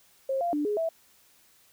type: tone with pitch steps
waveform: sine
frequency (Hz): 536 / 692 / 295.2 / 416.4 / 655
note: C5 / F5 / D4 / G#4 / E5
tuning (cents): +42 / -16 / +9 / +5 / -11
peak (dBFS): -25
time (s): 0.29-0.89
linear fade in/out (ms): 5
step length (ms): 120
effects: white hiss -61 dBFS RMS until 1.72 s